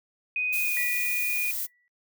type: tone with pitch glide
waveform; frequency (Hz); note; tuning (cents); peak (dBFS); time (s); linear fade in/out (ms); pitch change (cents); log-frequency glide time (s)
sine; 2496 to 2450; D#7 to D#7; +5 to -27; -25; 0.36-1.51; 2; -32; 0.57-0.79
type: noise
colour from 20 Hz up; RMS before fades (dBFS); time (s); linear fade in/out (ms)
violet; -31; 0.52-1.67; 20
type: tone with exponential decay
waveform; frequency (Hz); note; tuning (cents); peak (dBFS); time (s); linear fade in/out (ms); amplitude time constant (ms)
sine; 1950; B6; -23; -29; 0.77-1.88; 0; 240
effects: noise-tail reverb RT60 0.1 s tail -21 dB re dry